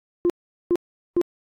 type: tone bursts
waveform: sine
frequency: 349.2 Hz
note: F4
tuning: in tune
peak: -14 dBFS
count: 3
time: 0.25-1.214 s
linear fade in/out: 0 ms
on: 48 ms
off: 410 ms
effects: tanh soft clip ceiling -13 dBFS + AAC 48 kbps